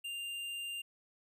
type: tone with hard clipping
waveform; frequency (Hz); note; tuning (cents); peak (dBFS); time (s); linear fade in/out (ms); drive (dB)
sine; 2794; F7; 0; -40; 0.04-0.82; 10; 10
effects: none